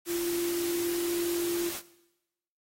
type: tone in noise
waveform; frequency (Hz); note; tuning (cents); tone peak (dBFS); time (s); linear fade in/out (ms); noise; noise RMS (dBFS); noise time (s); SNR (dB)
sine; 344.7; F4; -23; -28; 0.06-1.72; 50; white; -37; 0.05-1.82; +6
effects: noise-tail reverb RT60 0.9 s tail -17 dB re dry + AAC 48 kbps